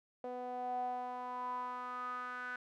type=tone with band-pass filter sweep; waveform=sawtooth; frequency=248.9 Hz; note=B3; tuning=14 cents sharp; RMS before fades=-41 dBFS; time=0.24-2.56 s; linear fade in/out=2 ms; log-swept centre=600 to 1500 Hz; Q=8.1; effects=none